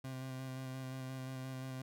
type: tone with vibrato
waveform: 30% pulse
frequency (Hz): 130.81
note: C3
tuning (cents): 0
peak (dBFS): -39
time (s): 0.04-1.82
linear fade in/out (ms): 5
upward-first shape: square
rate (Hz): 5.7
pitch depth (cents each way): 13
effects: none